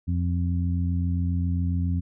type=harmonic tone; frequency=87.31 Hz; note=F2; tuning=in tune; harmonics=1 / 2 / 3; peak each=-23 / -29 / -33 dBFS; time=0.07-2.01 s; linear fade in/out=20 ms; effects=none